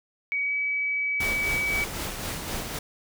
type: tone with pitch glide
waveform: sine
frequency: 2262 to 2283 Hz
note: C#7 to D7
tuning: +34 to -50 cents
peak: -24 dBFS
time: 0.32-1.84 s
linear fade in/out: 0 ms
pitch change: +16 cents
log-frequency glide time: 0.43-0.53 s
type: noise with tremolo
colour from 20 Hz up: pink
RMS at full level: -31 dBFS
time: 1.2-2.79 s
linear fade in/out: 5 ms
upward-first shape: sine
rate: 3.9 Hz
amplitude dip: 40%
effects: none